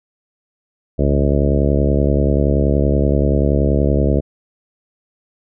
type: harmonic tone with a mistuned harmonic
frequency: 70.5 Hz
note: C#2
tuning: 30 cents sharp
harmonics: 1 / 2 / 3 / 4 / 5 / 6 / 7 / 8 / 9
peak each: -16 / -19 / -21 / -22 / -23 / -24 / -24 / -25 / -26 dBFS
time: 0.98-4.21 s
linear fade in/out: 20 ms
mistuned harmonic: 1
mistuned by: -70 cents
effects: none